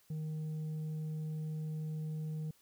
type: tone with tanh clipping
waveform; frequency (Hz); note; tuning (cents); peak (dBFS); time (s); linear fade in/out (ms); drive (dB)
triangle; 155.56; D#3; 0; -37; 0.1-2.51; 5; 8
effects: white hiss -68 dBFS RMS until 2.61 s